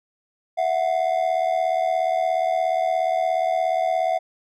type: ring-modulated tone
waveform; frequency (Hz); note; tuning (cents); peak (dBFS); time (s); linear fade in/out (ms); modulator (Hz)
triangle; 698.5; F5; 0; -14; 0.57-4.19; 20; 38.5
effects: none